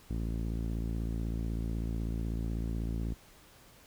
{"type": "tone with low-pass filter", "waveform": "sawtooth", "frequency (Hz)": 56.1, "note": "A1", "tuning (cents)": 34, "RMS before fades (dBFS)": -34, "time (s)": [0.1, 3.14], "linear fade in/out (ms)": 5, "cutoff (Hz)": 280, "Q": 1.4, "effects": ["pink hiss -58 dBFS RMS until 3.86 s"]}